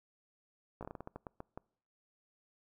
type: slowing click train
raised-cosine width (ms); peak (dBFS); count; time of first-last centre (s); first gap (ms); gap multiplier
1; -29; 12; 0.81-1.576; 17; 1.26
effects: noise-tail reverb RT60 0.6 s tail -26 dB re dry